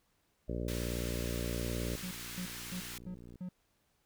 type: harmonic tone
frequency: 59.1 Hz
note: A#1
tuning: 24 cents sharp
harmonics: 1 / 2 / 3 / 4 / 5 / 6 / 7 / 8 / 9 / 10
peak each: -38 / -41 / -43 / -44 / -45 / -46 / -46 / -47 / -48 / -48 dBFS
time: 0.48-1.96 s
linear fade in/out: 10 ms
type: high-pass noise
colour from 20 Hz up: pink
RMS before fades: -45 dBFS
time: 0.68-2.98 s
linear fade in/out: 2 ms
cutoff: 1600 Hz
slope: 12 dB/octave
type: click train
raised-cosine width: 3 ms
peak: -39 dBFS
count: 103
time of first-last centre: 1.64-3.357 s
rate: 59.4 Hz
type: tone bursts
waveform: triangle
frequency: 181.4 Hz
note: F#3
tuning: 34 cents flat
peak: -36 dBFS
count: 5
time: 2.03-3.49 s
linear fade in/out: 5 ms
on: 84 ms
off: 260 ms
effects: pink hiss -75 dBFS RMS until 4.05 s